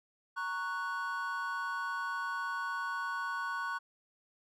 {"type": "chord", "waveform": "triangle", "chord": "F# major", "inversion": "first", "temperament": "equal", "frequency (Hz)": [932.3, 1108.7, 1480], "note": ["A#5", "C#6", "F#6"], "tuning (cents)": [0, 0, 0], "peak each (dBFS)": [-40, -36, -35], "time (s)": [0.36, 3.79], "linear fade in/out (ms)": 20, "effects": []}